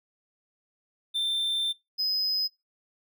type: tone pair in turn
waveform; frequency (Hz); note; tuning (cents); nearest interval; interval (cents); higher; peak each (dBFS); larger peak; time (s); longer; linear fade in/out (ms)
triangle; 3568 / 5046; A7 / D#8; +23 / +23; tritone; 600; second; -24; neither; 1.14-1.73 / 1.98-2.48; first; 20
effects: noise-tail reverb RT60 0.2 s tail -20 dB re dry